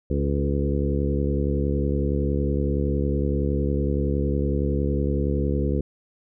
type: harmonic tone with a mistuned harmonic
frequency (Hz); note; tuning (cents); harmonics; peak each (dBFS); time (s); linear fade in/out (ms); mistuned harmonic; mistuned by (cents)
70.8; C#2; +37; 1 / 2 / 3 / 4 / 5 / 6 / 7; -24 / -27 / -29 / -30 / -31 / -32 / -32; 0.1-5.81; 5; 6; +18
effects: none